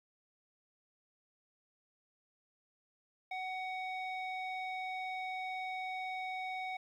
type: tone with low-pass filter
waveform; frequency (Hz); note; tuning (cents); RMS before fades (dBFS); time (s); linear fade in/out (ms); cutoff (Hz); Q
square; 747; F#5; +16; -40; 3.31-6.77; 5; 2800; 3.3
effects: 12-bit